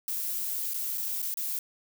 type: noise with dropouts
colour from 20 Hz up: violet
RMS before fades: -32 dBFS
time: 0.08-1.59 s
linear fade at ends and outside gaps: 1 ms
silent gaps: 0.736-0.743 / 0.975-0.979 / 1.219-1.226 / 1.341-1.372 s
effects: none